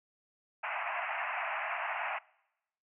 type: band-pass noise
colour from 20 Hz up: pink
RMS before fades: -36 dBFS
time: 0.63-2.19 s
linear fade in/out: 10 ms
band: 640 to 2700 Hz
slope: 96 dB/octave
effects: noise-tail reverb RT60 0.9 s tail -24 dB re dry